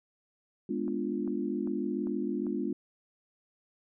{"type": "chord", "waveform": "sine", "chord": "G# diminished seventh", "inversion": "none", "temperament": "equal", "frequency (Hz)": [207.7, 246.9, 293.7, 349.2], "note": ["G#3", "B3", "D4", "F4"], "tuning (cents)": [0, 0, 0, 0], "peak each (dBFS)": -35, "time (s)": [0.69, 2.73], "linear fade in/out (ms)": 5}
{"type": "click train", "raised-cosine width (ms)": 1, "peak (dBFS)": -35, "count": 5, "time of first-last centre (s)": [0.88, 2.467], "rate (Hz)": 2.52}
{"effects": []}